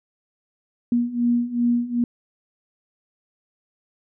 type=beating tone pair; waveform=sine; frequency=237.8 / 240.4 Hz; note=A#3 / B3; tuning=+35 / -46 cents; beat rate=2.6 Hz; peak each=-23 / -20 dBFS; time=0.92-2.04 s; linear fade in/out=2 ms; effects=none